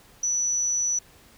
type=tone; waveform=sine; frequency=5930 Hz; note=F#8; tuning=3 cents sharp; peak=-22 dBFS; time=0.23-0.99 s; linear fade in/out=5 ms; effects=pink hiss -54 dBFS RMS until 1.37 s